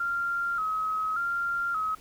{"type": "tone with vibrato", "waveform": "sine", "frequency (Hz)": 1331, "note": "E6", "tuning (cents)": 16, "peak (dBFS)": -26, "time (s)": [0, 1.95], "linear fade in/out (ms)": 5, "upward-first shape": "square", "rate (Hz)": 0.86, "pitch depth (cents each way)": 73, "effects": ["pink hiss -54 dBFS RMS until 2 s"]}